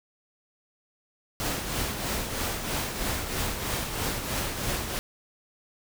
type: noise with tremolo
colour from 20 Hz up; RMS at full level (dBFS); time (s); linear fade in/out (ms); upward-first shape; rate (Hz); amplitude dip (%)
pink; -28; 1.4-4.99; 0; triangle; 3.1; 55
effects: none